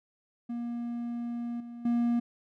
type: tone with level steps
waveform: triangle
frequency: 237.2 Hz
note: A#3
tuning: 30 cents sharp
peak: -30 / -38 / -22 dBFS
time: 0.49-2.2 s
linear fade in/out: 10 ms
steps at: 1.6 / 1.85 s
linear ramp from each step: 5 ms
effects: none